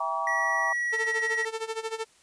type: chord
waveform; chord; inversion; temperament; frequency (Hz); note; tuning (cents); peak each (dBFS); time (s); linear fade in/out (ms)
sine; E diminished seventh; none; just; 659.3 / 791.1 / 949.3 / 1139.2; E5 / G5 / Bb5 / Db6; 0 / +16 / +31 / +47; -34 / -33 / -32 / -30; 0-0.73; 5
type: tone with pitch glide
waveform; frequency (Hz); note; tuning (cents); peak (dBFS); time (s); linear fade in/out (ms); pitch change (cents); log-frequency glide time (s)
triangle; 1933 to 1909.7; B6 to A#6; -38 to +41; -24; 0.27-1.45; 2; -21; 0.61-1.23
type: tone with tremolo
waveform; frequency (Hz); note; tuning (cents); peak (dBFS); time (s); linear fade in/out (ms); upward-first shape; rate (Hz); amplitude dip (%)
sawtooth; 446; A4; +23; -24; 0.92-2.05; 20; sine; 13; 85
effects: white hiss -60 dBFS RMS until 2.22 s + resampled to 22050 Hz